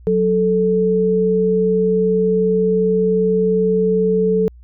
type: tone pair together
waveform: sine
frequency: 184.45 / 438.7 Hz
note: F#3 / A4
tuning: -5 / -5 cents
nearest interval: octave + minor third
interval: 1500 cents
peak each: -18 / -14 dBFS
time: 0.07-4.48 s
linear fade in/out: 0 ms
effects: added 60 Hz sine -39 dBFS peak until 4.63 s